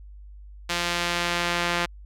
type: tone with band-pass filter sweep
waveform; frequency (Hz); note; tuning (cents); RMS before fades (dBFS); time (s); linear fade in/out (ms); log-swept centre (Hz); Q
sawtooth; 173.4; F3; -12; -26; 0.69-1.86; 10; 3500 to 2200; 0.73
effects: added 50 Hz sine -41 dBFS peak until 2.05 s